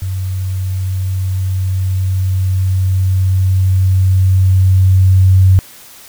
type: tone with level ramp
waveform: sine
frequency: 94 Hz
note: F#2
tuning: 28 cents sharp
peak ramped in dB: -16 to -4 dBFS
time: 0.02-5.59 s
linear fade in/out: 0 ms
effects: white hiss -38 dBFS RMS until 6.08 s